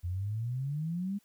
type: exponential sweep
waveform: sine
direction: up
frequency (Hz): 85.1 to 206.6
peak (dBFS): -31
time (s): 0.03-1.19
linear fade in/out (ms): 20
effects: white hiss -69 dBFS RMS until 1.24 s